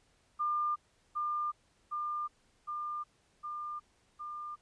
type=tone with echo; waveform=sine; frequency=1200 Hz; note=D6; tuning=37 cents sharp; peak=-29 dBFS; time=0.39-0.76 s; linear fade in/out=20 ms; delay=760 ms; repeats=5; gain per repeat=-2 dB; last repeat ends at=4.56 s; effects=pink hiss -70 dBFS RMS until 4.61 s + resampled to 22050 Hz